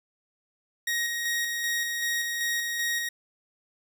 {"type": "tone with tremolo", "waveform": "sawtooth", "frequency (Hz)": 1881, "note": "A#6", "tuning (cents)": 15, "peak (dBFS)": -22, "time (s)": [0.87, 3.09], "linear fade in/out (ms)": 5, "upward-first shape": "square", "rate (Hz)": 2.6, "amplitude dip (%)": 30, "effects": []}